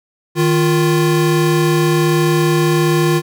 square tone pair together, 155.55 / 349.2 Hz, D#3 / F4, 0 / 0 cents, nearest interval octave + major second, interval 1400 cents, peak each -15 dBFS, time 0.35-3.22 s, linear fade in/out 50 ms, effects none

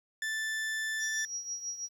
40% pulse tone, 1760 Hz, A6, in tune, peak -31 dBFS, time 0.22-1.25 s, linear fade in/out 2 ms
sine tone with tremolo, 5700 Hz, F8, 34 cents sharp, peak -32 dBFS, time 0.99-1.89 s, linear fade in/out 50 ms, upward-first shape triangle, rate 6.1 Hz, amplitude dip 75%
effects low-pass 12000 Hz 12 dB/octave + 11-bit

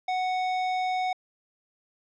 sine tone with hard clipping, 740 Hz, F#5, in tune, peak -27 dBFS, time 0.08-1.13 s, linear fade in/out 5 ms, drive 14 dB, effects low-pass 5000 Hz 12 dB/octave

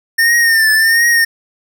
square tone with vibrato, 1814 Hz, A#6, 48 cents flat, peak -9 dBFS, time 0.18-1.25 s, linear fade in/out 10 ms, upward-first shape triangle, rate 1.4 Hz, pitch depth 74 cents each way, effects none

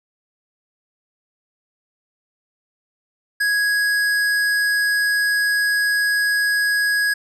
triangle tone with hard clipping, 1661.2 Hz, G#6, in tune, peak -18 dBFS, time 3.4-7.14 s, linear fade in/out 10 ms, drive 17 dB, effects none

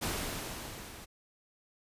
pink noise with level ramp, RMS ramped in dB -33 to -49 dBFS, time 0.01-1.06 s, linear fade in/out 20 ms, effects resampled to 32000 Hz

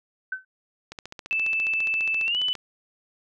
sine tone with exponential decay, 1525 Hz, G6, 48 cents flat, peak -23 dBFS, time 0.32-0.45 s, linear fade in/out 5 ms, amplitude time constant 28 ms
click train, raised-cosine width 0.2 ms, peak -20 dBFS, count 25, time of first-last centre 0.92-2.553 s, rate 14.7 Hz
sine tone with pitch glide, 2637 to 2994 Hz, E7 to F#7, 0 to +20 cents, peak -22 dBFS, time 1.31-2.53 s, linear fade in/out 0 ms, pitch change +220 cents, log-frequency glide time 2.25-2.38 s
effects none

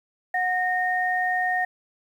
sine tone pair together, 732 / 1844.5 Hz, F#5 / A#6, -19 / -19 cents, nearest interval octave + major third, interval 1600 cents, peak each -24 dBFS, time 0.34-1.65 s, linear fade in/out 5 ms, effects 9-bit

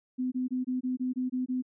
sine tone bursts, 254.1 Hz, B3, 49 cents sharp, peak -27 dBFS, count 9, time 0.18-1.624 s, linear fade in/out 20 ms, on 140 ms, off 23 ms, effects none

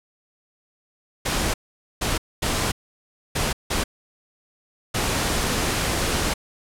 pink noise bursts at uneven times, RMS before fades -23 dBFS, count 6, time 1.25-1.54 / 2.01-2.18 / 2.42-2.72 / 3.35-3.53 / 3.7-3.84 / 4.94-6.34 s, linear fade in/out 10 ms, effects low-pass 11000 Hz 12 dB/octave

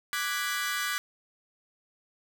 sawtooth chord, G# half-diminished seventh, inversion second, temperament equal, 1174.7 / 1480 / 1661.2 / 1975.5 Hz, D6 / F#6 / G#6 / B6, 0 / 0 / 0 / 0 cents, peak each -31 dBFS, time 0.13-0.98 s, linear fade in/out 0 ms, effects none

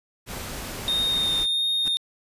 pink noise, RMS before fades -34 dBFS, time 0.26-1.47 s, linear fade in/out 50 ms
triangle tone with vibrato, 3674 Hz, A#7, 26 cents flat, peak -20 dBFS, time 0.88-1.97 s, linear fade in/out 0 ms, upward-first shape sine, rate 1.5 Hz, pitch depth 12 cents each way
pink noise with exponential growth, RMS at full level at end -33 dBFS, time 1.79-1.88 s, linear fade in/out 0 ms, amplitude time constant 18 ms
effects resampled to 32000 Hz

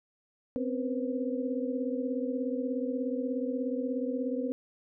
sine tone cluster, 255.2 / 271.9 / 485.1 / 525 Hz, C4 / C#4 / B4 / C5, -43 / -33 / -31 / +6 cents, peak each -32 / -37 / -35 / -38 dBFS, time 0.56-4.52 s, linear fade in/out 0 ms, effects none

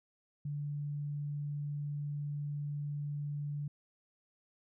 sine tone, 145.7 Hz, D3, 13 cents flat, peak -35 dBFS, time 0.45-3.68 s, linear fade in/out 5 ms, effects none

